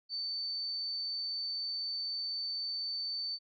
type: tone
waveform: sine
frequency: 4542 Hz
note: C#8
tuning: 41 cents sharp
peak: -34 dBFS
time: 0.09-3.39 s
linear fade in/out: 50 ms
effects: none